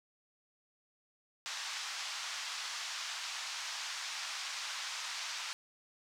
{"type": "band-pass noise", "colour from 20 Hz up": "white", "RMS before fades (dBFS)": -41, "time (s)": [1.46, 5.53], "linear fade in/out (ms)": 0, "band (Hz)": [870, 6100], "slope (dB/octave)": 24, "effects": []}